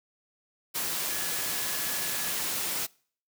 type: tone in noise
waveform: sine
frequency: 1698 Hz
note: G#6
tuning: 38 cents sharp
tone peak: -42 dBFS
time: 1.09-2.32 s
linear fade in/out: 20 ms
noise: white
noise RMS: -31 dBFS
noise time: 0.74-2.87 s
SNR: -14 dB
effects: noise-tail reverb RT60 0.5 s tail -25 dB re dry + high-pass 100 Hz 12 dB/octave